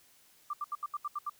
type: tone bursts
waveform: sine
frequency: 1183 Hz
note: D6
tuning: 12 cents sharp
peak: -32 dBFS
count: 8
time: 0.5-1.297 s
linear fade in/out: 5 ms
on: 34 ms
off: 75 ms
effects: white hiss -63 dBFS RMS until 1.39 s